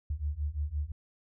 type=beating tone pair; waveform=sine; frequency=71 / 76.8 Hz; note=C#2 / D#2; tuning=+42 / -22 cents; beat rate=5.8 Hz; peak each=-34 / -33 dBFS; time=0.1-0.92 s; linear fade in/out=5 ms; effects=none